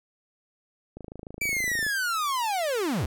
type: click train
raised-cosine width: 2 ms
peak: -26 dBFS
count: 25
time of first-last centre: 0.97-1.866 s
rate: 26.8 Hz
type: linear sweep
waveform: 45% pulse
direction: down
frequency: 2345 to 61.74 Hz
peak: -25 dBFS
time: 1.41-3.06 s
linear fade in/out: 5 ms
effects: none